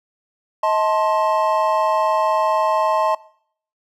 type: chord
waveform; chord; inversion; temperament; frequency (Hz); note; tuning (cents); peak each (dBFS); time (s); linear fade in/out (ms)
triangle; A diminished; second; just; 633.6 / 880 / 1056; Eb5 / A5 / C6; +31 / 0 / +16; -18; 0.63-3.15; 5
effects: noise-tail reverb RT60 0.6 s tail -21 dB re dry